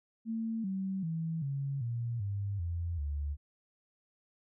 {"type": "tone with pitch steps", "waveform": "sine", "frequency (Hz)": [225.1, 191.49, 162.89, 138.57, 117.87, 100.27, 85.3, 72.56], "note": ["A3", "G3", "E3", "C#3", "A#2", "G2", "F2", "D2"], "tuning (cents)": [40, -40, -20, 0, 20, 40, -40, -20], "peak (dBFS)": -32, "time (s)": [0.25, 3.37], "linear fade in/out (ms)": 50, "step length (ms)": 390, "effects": []}